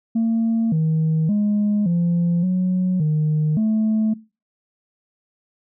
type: tone with pitch steps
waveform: sine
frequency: 226.9 / 158.6 / 207.8 / 172.1 / 183.7 / 153.4 / 217.9 Hz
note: A#3 / D#3 / G#3 / F3 / F#3 / D#3 / A3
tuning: -47 / +33 / +1 / -25 / -12 / -24 / -17 cents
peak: -14 dBFS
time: 0.15-4.14 s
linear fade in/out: 10 ms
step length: 570 ms
effects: noise-tail reverb RT60 0.3 s tail -21 dB re dry + tanh soft clip ceiling -14 dBFS